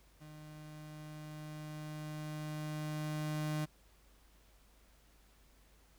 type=tone with level ramp; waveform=35% pulse; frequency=152.7 Hz; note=D#3; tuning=32 cents flat; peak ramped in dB=-49 to -32 dBFS; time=0.2-3.66 s; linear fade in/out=20 ms; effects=added 50 Hz sine -64 dBFS peak until 5.98 s + pink hiss -68 dBFS RMS until 5.98 s